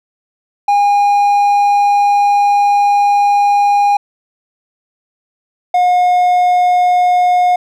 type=tone pair in turn; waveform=triangle; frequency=814 / 719.4 Hz; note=G#5 / F#5; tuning=-35 / -49 cents; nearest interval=major second; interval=214 cents; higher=first; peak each=-6 dBFS; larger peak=neither; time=0.68-3.97 / 5.74-7.56 s; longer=first; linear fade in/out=5 ms; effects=none